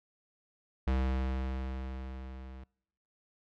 square tone with level ramp, 65.2 Hz, C2, 5 cents flat, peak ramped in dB -27 to -46 dBFS, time 0.87-2.64 s, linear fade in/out 5 ms, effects noise-tail reverb RT60 0.8 s tail -26 dB re dry + low-pass 3000 Hz 12 dB/octave

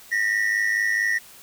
triangle tone pair together, 1833 / 1937.5 Hz, A#6 / B6, -30 / -34 cents, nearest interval minor second, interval 96 cents, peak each -21 dBFS, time 0.11-1.19 s, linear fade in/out 20 ms, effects white hiss -47 dBFS RMS until 1.42 s

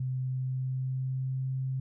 sine tone with pitch glide, 129.2 to 131.61 Hz, C3 to C3, -21 to +11 cents, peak -29 dBFS, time 0-1.8 s, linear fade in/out 5 ms, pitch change +32 cents, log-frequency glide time 0.22-1.53 s, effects none

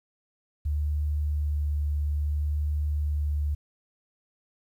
sine tone with vibrato, 74 Hz, D2, 14 cents sharp, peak -24 dBFS, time 0.65-3.55 s, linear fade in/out 10 ms, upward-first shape sine, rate 0.6 Hz, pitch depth 11 cents each way, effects 10-bit

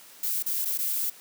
violet noise with dropouts, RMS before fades -28 dBFS, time 0.23-1.1 s, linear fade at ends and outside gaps 5 ms, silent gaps 0.426-0.462 / 0.649-0.655 / 0.777-0.787 s, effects white hiss -50 dBFS RMS until 1.2 s + high-pass 200 Hz 12 dB/octave

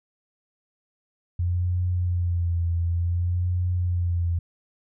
sine tone with vibrato, 87.31 Hz, F2, in tune, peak -21 dBFS, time 1.39-4.39 s, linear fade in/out 5 ms, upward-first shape sine, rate 0.56 Hz, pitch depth 47 cents each way, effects none

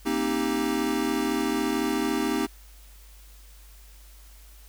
square chord, C minor seventh, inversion third, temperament equal with one note detuned, 233.1 / 267 / 311.1 / 392 Hz, Bb3 / C4 / Eb4 / G4, 0 / +35 / 0 / 0 cents, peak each -32 / -30 / -29 / -31 dBFS, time 0.05-2.47 s, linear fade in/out 20 ms, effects added 50 Hz sine -47 dBFS peak until 4.68 s + white hiss -55 dBFS RMS until 4.68 s

